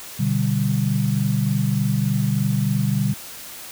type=chord; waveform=sine; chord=G major; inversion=first; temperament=equal; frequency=123.47 / 146.83 / 196 Hz; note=B2 / D3 / G3; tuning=0 / 0 / 0 cents; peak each=-22 dBFS; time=0.19-3.14 s; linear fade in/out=10 ms; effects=white hiss -37 dBFS RMS until 3.71 s